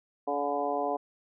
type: harmonic tone with a mistuned harmonic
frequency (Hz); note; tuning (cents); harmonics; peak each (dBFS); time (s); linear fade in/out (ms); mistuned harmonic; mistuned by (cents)
143.6; D3; -39; 2 / 3 / 4 / 5 / 6 / 7; -37 / -34 / -34 / -31 / -37 / -37; 0.27-0.97; 10; 6; -32
effects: none